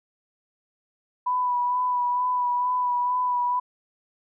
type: tone with vibrato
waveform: sine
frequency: 987.8 Hz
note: B5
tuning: in tune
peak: -21 dBFS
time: 1.26-3.6 s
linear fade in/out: 10 ms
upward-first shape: sine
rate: 2.2 Hz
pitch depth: 22 cents each way
effects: none